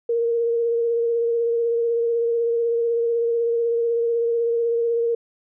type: tone with vibrato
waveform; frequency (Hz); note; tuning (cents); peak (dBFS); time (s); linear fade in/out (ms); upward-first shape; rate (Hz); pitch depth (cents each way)
sine; 466.2; A#4; 0; -18; 0.09-5.15; 5; sine; 16; 19
effects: none